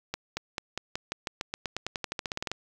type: accelerating click train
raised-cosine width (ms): 0.2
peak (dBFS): -14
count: 22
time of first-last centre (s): 0.14-2.516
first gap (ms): 230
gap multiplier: 0.92
effects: 8-bit